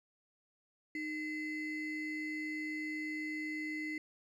triangle ring-modulated tone, 1175 Hz, D6, 1 cent sharp, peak -32 dBFS, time 0.95-3.98 s, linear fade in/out 2 ms, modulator 867 Hz, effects none

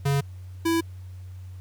square tone pair in turn, 140 / 331.2 Hz, C#3 / E4, +18 / +8 cents, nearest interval octave + minor third, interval 1490 cents, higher second, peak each -21 dBFS, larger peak neither, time 0.05-0.21 / 0.65-0.81 s, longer neither, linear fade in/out 10 ms, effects added 92 Hz sine -37 dBFS peak until 1.6 s + pink hiss -60 dBFS RMS until 1.6 s

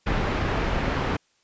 pink low-pass noise, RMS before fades -25 dBFS, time 0.06-1.17 s, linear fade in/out 10 ms, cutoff 2200 Hz, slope 12 dB/octave, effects white hiss -66 dBFS RMS until 1.43 s + resampled to 16000 Hz

